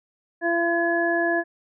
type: harmonic tone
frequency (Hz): 339.6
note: F4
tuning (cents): -48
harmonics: 1 / 2 / 3 / 5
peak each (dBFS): -24 / -24 / -36 / -24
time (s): 0.41-1.44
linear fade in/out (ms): 50
effects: none